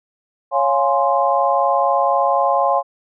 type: chord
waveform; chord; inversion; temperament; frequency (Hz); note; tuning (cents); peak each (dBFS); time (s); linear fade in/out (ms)
sine; Db major seventh; none; equal; 554.4 / 698.5 / 830.6 / 1046.5; Db5 / F5 / Ab5 / C6; 0 / 0 / 0 / 0; -19; 0.51-2.83; 50
effects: none